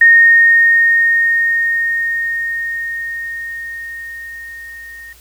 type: tone with level ramp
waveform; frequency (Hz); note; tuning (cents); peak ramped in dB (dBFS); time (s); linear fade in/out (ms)
sine; 1848; A#6; -16; -3 to -31; 0.01-5.13; 5
effects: added 60 Hz sine -46 dBFS peak until 5.2 s + white hiss -46 dBFS RMS until 5.2 s